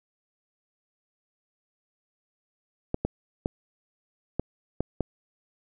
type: clicks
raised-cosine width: 2 ms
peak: -12 dBFS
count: 6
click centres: 2.944 / 3.05 / 3.459 / 4.396 / 4.806 / 5.007 s
effects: none